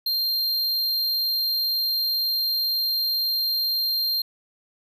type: tone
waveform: square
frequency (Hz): 4186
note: C8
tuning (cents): 0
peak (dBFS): -22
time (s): 0.06-4.22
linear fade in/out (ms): 5
effects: none